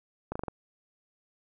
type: slowing click train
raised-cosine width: 1 ms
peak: -19 dBFS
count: 5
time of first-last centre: 0.32-0.482 s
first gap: 35 ms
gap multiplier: 1.1
effects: none